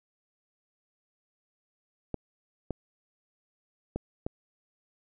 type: clicks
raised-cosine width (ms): 2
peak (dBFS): -18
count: 4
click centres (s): 2.143 / 2.707 / 3.96 / 4.265
effects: none